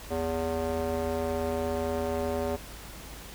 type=tone with band-pass filter; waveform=square; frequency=81.7 Hz; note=E2; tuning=15 cents flat; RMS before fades=-30 dBFS; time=0.1-2.57 s; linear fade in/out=20 ms; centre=540 Hz; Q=1.8; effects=added 52 Hz sine -45 dBFS peak until 3.34 s + pink hiss -45 dBFS RMS until 3.34 s